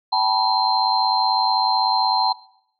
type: tone cluster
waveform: sine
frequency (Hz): 772 / 868 / 979 / 4142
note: G5 / A5 / B5 / C8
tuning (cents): -27 / -24 / -15 / -18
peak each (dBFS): -22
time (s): 0.12-2.33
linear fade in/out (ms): 10
effects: noise-tail reverb RT60 0.7 s tail -18 dB re dry